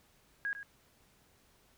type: tone with echo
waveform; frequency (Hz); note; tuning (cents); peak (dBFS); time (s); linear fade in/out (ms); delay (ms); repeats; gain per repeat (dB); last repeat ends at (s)
sine; 1644; G#6; -18; -32; 0.45-0.53; 0; 100; 1; -10; 0.63
effects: pink hiss -67 dBFS RMS until 1.77 s

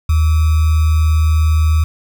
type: tone with sample-and-hold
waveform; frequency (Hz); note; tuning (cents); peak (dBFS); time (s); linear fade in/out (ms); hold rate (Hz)
sine; 78.5; D#2; +16; -9; 0.09-1.84; 5; 1225
effects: none

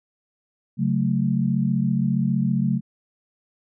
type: chord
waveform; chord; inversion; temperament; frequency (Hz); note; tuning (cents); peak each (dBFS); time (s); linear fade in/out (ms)
sine; F# minor; second; equal; 138.59 / 185 / 220; C#3 / F#3 / A3; 0 / 0 / 0; -23; 0.77-2.81; 50
effects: none

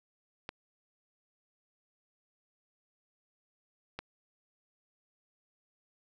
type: clicks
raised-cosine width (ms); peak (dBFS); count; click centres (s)
0.3; -22; 2; 0.491 / 3.99
effects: none

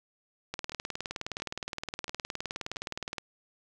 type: two click trains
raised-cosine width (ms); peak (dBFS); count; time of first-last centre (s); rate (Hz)
0.2; -24 / -17; 4 / 52; 0.72-2.761 / 0.54-3.182; 1.47 / 19.3
effects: none

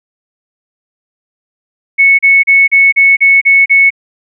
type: tone bursts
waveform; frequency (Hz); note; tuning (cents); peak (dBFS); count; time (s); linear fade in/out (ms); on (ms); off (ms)
sine; 2207; C#7; -8; -3; 8; 1.98-3.905; 20; 210; 35
effects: none

